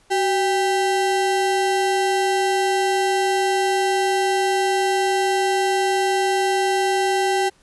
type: ring-modulated tone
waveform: square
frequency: 587.3 Hz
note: D5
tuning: in tune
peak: -15 dBFS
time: 0.1-7.5 s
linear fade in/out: 20 ms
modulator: 210 Hz
effects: pink hiss -57 dBFS RMS until 7.62 s + resampled to 24000 Hz